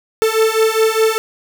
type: beating tone pair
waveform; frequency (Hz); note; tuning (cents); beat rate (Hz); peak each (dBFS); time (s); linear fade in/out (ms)
45% pulse; 440 / 444.9; A4 / A4; 0 / +19; 4.9; -15; 0.22-1.18; 0
effects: none